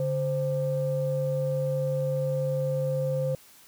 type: tone pair together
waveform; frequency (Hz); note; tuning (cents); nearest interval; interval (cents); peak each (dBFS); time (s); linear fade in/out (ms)
sine; 143.3 / 522; D3 / C5; -42 / -4; octave + minor seventh; 2238; -27 / -26; 0-3.35; 2
effects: tanh soft clip ceiling -18 dBFS + white hiss -54 dBFS RMS until 3.67 s